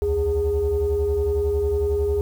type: tone cluster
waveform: sine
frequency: 67.7 / 78.7 / 410.9 Hz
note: C#2 / D#2 / G#4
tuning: -40 / +20 / -18 cents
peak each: -26 / -24 / -19 dBFS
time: 0.02-2.21 s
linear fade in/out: 0 ms
effects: tanh soft clip ceiling -14 dBFS + 8-bit